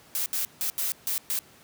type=noise bursts at uneven times; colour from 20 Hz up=blue; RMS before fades=-28 dBFS; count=6; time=0.15-0.26 / 0.33-0.45 / 0.61-0.7 / 0.78-0.92 / 1.07-1.18 / 1.3-1.39 s; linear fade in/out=0 ms; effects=pink hiss -54 dBFS RMS until 1.63 s + high-pass 100 Hz 12 dB/octave